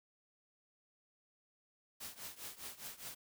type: noise with tremolo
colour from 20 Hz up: white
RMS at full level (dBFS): -45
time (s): 2-3.15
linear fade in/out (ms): 10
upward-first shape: triangle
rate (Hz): 4.9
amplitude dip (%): 90
effects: none